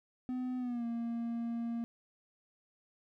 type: tone with pitch glide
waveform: triangle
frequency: 252.7 to 233.1 Hz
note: B3 to A#3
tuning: +40 to 0 cents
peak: -32 dBFS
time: 0.29-1.84 s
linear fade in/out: 0 ms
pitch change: -140 cents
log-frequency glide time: 0.58-0.85 s
effects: none